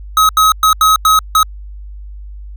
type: tone bursts at uneven times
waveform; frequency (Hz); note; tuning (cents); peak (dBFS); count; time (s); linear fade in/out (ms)
square; 1274; D#6; +41; -7; 6; 0.17-0.29 / 0.37-0.52 / 0.63-0.73 / 0.81-0.96 / 1.05-1.19 / 1.35-1.43; 2
effects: added 50 Hz sine -27 dBFS peak until 2.56 s